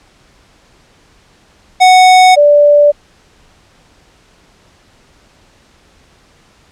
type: tone pair in turn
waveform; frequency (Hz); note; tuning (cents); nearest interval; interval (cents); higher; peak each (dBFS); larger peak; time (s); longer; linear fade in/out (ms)
square / sine; 740 / 585.1; F#5 / D5; 0 / -7; major third; 407; first; -3; neither; 1.8-2.36 / 2.36-2.92; neither; 20
effects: pink hiss -48 dBFS RMS until 6.71 s + low-pass 7000 Hz 12 dB/octave